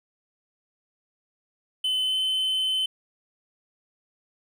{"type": "tone with pitch glide", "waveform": "triangle", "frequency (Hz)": [3038, 3057], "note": ["F#7", "G7"], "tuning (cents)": [45, -44], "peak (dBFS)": -21, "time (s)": [1.84, 2.86], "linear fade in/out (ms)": 5, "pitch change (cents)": 11, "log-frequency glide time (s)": [2.03, 2.17], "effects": []}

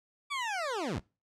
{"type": "linear sweep", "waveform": "20% pulse", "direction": "down", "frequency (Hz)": [1173, 45], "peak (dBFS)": -27, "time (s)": [0.3, 1], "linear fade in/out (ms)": 20, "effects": ["noise-tail reverb RT60 0.3 s tail -24 dB re dry", "low-pass 7000 Hz 12 dB/octave"]}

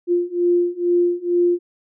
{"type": "beating tone pair", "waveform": "sine", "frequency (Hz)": [349.2, 351.4], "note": ["F4", "F4"], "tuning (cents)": [0, 11], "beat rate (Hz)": 2.2, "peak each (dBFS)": [-19, -18], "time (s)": [0.07, 1.59], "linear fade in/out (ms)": 50, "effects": []}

